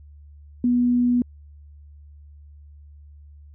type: tone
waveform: sine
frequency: 244.3 Hz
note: B3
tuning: 19 cents flat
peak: -16 dBFS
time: 0.64-1.22 s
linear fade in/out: 2 ms
effects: added 73 Hz sine -43 dBFS peak until 3.54 s